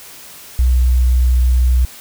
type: tone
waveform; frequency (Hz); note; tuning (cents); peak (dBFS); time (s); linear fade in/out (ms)
sine; 62.3; B1; +16; -9; 0.59-1.85; 0
effects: white hiss -37 dBFS RMS until 2 s